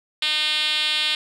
5% pulse tone with band-pass filter, 304.8 Hz, D#4, 36 cents flat, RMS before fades -22 dBFS, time 0.22-1.15 s, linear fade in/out 2 ms, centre 3600 Hz, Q 2.8, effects none

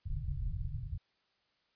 pink low-pass noise, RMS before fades -37 dBFS, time 0.05-0.98 s, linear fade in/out 10 ms, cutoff 150 Hz, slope 96 dB/octave, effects white hiss -75 dBFS RMS until 1.75 s + resampled to 11025 Hz

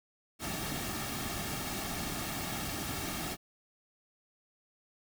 pink noise with comb filter, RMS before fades -37 dBFS, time 0.39-3.37 s, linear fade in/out 50 ms, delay 2 ms, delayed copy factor -0.6, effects none

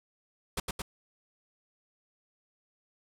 pink noise with echo, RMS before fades -32 dBFS, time 0.57-0.6 s, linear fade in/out 5 ms, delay 110 ms, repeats 2, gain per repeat -2 dB, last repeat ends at 0.82 s, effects low-pass 12000 Hz 12 dB/octave

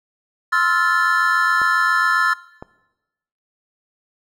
triangle chord, F major seventh, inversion second, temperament just, 1047.7 / 1309.6 / 1396.9 / 1746.1 Hz, C6 / E6 / F6 / A6, +2 / -12 / 0 / -14 cents, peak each -21 / -18 / -18 / -17 dBFS, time 0.52-2.34 s, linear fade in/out 10 ms
clicks, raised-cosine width 1 ms, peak -18 dBFS, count 2, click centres 1.617 / 2.625 s
effects noise-tail reverb RT60 1.0 s tail -20 dB re dry

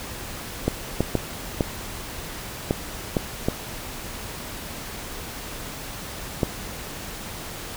clicks, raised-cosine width 2 ms, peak -6 dBFS, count 8, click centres 0.68 / 1.006 / 1.153 / 1.608 / 2.709 / 3.168 / 3.485 / 6.432 s, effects pink hiss -35 dBFS RMS until 7.76 s

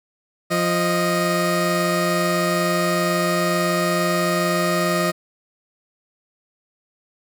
20% pulse tone pair together, 174.63 / 622.3 Hz, F3 / D#5, 0 / 0 cents, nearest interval octave + minor seventh, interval 2200 cents, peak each -16 dBFS, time 0.5-5.12 s, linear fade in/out 20 ms, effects none

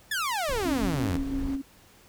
sawtooth exponential sweep, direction down, 1789 to 76.9 Hz, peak -23 dBFS, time 0.11-1.17 s, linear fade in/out 5 ms
brown noise, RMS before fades -35 dBFS, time 0.48-1.56 s, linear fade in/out 10 ms
sine tone with tremolo, 272.9 Hz, C#4, 27 cents flat, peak -27 dBFS, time 0.65-1.62 s, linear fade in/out 10 ms, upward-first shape square, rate 6 Hz, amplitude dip 35%
effects pink hiss -56 dBFS RMS until 2.08 s

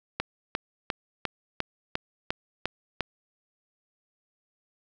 click train, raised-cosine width 0.3 ms, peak -11 dBFS, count 9, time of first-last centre 0.2-3.007 s, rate 2.85 Hz, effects none

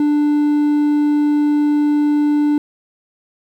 triangle tone, 295.2 Hz, D4, 9 cents sharp, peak -10 dBFS, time 0-2.58 s, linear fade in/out 2 ms, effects 8-bit

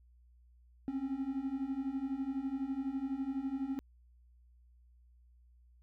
triangle beating tone pair, 261.6 / 273.6 Hz, C4 / C#4, 0 / -23 cents, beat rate 12 Hz, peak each -37 / -34 dBFS, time 0.88-3.79 s, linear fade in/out 0 ms, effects added 60 Hz sine -60 dBFS peak until 5.82 s

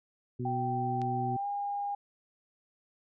harmonic tone, 123.4 Hz, B2, 1 cent flat, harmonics 1 / 2 / 3, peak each -34 / -37 / -39 dBFS, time 0.39-1.37 s, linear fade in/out 10 ms
sine tone with pitch glide, 780 to 809.8 Hz, G5 to G#5, -9 to -44 cents, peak -31 dBFS, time 0.45-1.95 s, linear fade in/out 5 ms, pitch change +65 cents, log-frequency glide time 1.35-1.46 s
click, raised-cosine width 0.2 ms, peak -29 dBFS, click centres 1.017 s
effects none

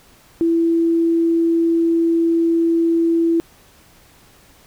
sine tone, 332.9 Hz, E4, 17 cents sharp, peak -13 dBFS, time 0.41-3.4 s, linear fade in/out 0 ms, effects pink hiss -50 dBFS RMS until 4.66 s

